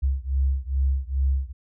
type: beating tone pair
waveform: sine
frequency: 66.3 / 68.7 Hz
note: C2 / C#2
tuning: +23 / -15 cents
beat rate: 2.4 Hz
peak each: -23 / -24 dBFS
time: 0.02-1.53 s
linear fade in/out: 20 ms
effects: none